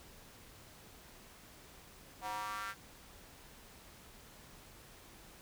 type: tone with high-pass filter sweep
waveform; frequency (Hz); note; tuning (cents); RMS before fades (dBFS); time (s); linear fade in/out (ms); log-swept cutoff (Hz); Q
square; 105.4; G#2; +26; -41; 2.21-2.75; 50; 790 to 1500; 4.1
effects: pink hiss -57 dBFS RMS until 5.41 s